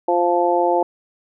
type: harmonic tone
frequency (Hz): 174.61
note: F3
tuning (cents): 0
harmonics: 2 / 3 / 4 / 5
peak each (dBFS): -20 / -20 / -20 / -20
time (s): 0.08-0.83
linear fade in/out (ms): 5
effects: none